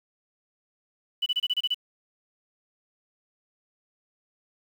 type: tone bursts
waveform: sine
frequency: 2971 Hz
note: F#7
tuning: 6 cents sharp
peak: -22 dBFS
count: 8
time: 1.22-1.745 s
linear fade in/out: 10 ms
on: 42 ms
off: 27 ms
effects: 8-bit